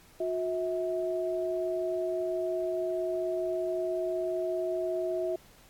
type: tone pair together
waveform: sine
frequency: 361.7 / 646.7 Hz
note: F#4 / E5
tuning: -39 / -33 cents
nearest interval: minor seventh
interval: 1006 cents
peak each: -31 / -31 dBFS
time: 0.2-5.36 s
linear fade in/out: 5 ms
effects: pink hiss -58 dBFS RMS until 5.69 s + AAC 64 kbps